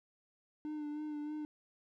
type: tone with vibrato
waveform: triangle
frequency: 300 Hz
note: D4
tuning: 37 cents sharp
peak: -36 dBFS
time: 0.65-1.45 s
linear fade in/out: 0 ms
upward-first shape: sine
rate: 3.2 Hz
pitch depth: 29 cents each way
effects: none